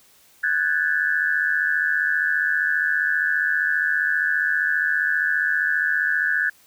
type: tone cluster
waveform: sine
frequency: 1487 / 1640 / 1735 Hz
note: F#6 / G#6 / A6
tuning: +8 / -22 / -25 cents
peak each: -23 dBFS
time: 0.43-6.5 s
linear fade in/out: 10 ms
effects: white hiss -55 dBFS RMS until 6.66 s